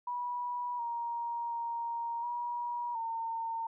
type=tone with pitch steps; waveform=sine; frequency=975 / 940 / 934 / 959 / 911 Hz; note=B5 / A#5 / A#5 / A#5 / A#5; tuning=-23 / +14 / +3 / +49 / -40 cents; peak=-33 dBFS; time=0.07-3.67 s; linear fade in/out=5 ms; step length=720 ms; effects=none

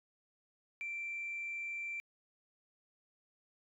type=tone with frequency modulation; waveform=sine; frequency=2349 Hz; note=D7; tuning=in tune; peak=-37 dBFS; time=0.81-2 s; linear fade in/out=0 ms; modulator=45.9 Hz; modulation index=0.22; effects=tanh soft clip ceiling -34 dBFS

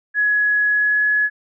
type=tone with pitch glide; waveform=sine; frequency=1682 to 1693.7 Hz; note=G#6 to G#6; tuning=+22 to +34 cents; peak=-14 dBFS; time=0.14-1.3 s; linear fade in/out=50 ms; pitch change=+12 cents; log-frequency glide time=0.67-1.04 s; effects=none

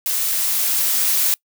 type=noise with level ramp; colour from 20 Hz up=blue; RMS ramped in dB=-21 to -17 dBFS; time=0.06-1.34 s; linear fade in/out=0 ms; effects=noise-tail reverb RT60 0.1 s tail -26 dB re dry

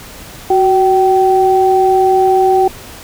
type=tone pair together; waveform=sine; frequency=372.3 / 770 Hz; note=F#4 / G5; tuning=+11 / -31 cents; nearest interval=octave + minor second; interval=1258 cents; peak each=-10 dBFS; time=0.5-2.68 s; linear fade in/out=5 ms; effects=pink hiss -33 dBFS RMS until 3.03 s

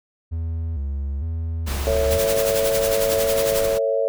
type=tone with vibrato; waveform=triangle; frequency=75.5 Hz; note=D2; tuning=48 cents sharp; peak=-21 dBFS; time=0.31-2.19 s; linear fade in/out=20 ms; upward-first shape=square; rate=1.1 Hz; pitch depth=140 cents each way
type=noise; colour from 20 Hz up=pink; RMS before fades=-30 dBFS; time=1.66-3.79 s; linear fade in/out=20 ms
type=chord; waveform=sine; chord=A major; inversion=none; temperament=equal with one note detuned; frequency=451.3 / 554.4 / 659.3 Hz; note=A4 / C#5 / E5; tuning=+44 / 0 / 0 cents; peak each=-23 / -20 / -26 dBFS; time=1.87-4.08 s; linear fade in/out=0 ms
type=noise with tremolo; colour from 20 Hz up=white; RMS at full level=-25 dBFS; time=2.1-3.67 s; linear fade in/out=20 ms; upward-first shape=sine; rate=11 Hz; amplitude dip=80%
effects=none

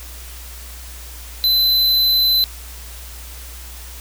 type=tone; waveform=square; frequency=4034 Hz; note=B7; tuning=36 cents sharp; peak=-13 dBFS; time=1.44-2.44 s; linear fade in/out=0 ms; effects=added 60 Hz sine -34 dBFS peak until 4 s + white hiss -38 dBFS RMS until 4 s

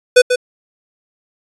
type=tone with echo; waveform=square; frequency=497.8 Hz; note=B4; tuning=14 cents sharp; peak=-4 dBFS; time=0.16-0.22 s; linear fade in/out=10 ms; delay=140 ms; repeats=1; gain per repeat=-8 dB; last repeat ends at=0.36 s; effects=resampled to 24000 Hz

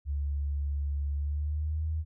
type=tone with pitch glide; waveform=sine; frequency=71.4 to 78.77 Hz; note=D2 to D#2; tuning=-48 to +22 cents; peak=-28 dBFS; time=0.05-2.05 s; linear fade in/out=50 ms; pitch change=+170 cents; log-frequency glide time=1.14-1.87 s; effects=none

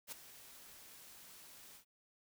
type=noise with ADSR envelope; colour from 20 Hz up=white; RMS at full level=-44 dBFS; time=0.07-1.85 s; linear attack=51 ms; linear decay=8 ms; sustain=-13 dB; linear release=95 ms; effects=none

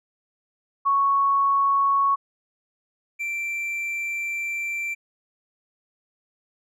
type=tone pair in turn; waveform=sine / triangle; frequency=1108.7 / 2349 Hz; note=C#6 / D7; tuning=0 / 0 cents; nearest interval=octave + minor second; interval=1300 cents; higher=second; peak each=-17 / -24 dBFS; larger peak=first; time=0.85-2.16 / 3.19-4.95 s; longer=second; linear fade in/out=20 ms; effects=none

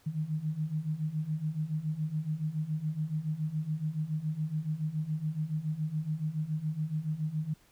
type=beating tone pair; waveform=sine; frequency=150.8 / 157.9 Hz; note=D3 / D#3; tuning=+46 / +26 cents; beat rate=7.1 Hz; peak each=-35 / -32 dBFS; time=0.06-7.54 s; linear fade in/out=10 ms; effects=pink hiss -64 dBFS RMS until 7.71 s

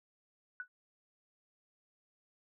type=tone with exponential decay; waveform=sine; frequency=1480 Hz; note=F#6; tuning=in tune; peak=-35 dBFS; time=0.6-0.68 s; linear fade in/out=1 ms; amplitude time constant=17 ms; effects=none

